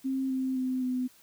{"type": "tone with pitch steps", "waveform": "sine", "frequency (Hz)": [265.7, 261.4, 257.2, 253.1], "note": ["C4", "C4", "C4", "B3"], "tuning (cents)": [27, -1, -30, 43], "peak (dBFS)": -27, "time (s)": [0.04, 1.08], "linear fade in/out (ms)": 20, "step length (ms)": 260, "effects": ["white hiss -59 dBFS RMS until 1.22 s"]}